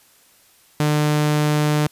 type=tone; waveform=sawtooth; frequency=150 Hz; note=D3; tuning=37 cents sharp; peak=-12 dBFS; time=0.8-1.87 s; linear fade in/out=2 ms; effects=white hiss -54 dBFS RMS until 1.91 s + resampled to 32000 Hz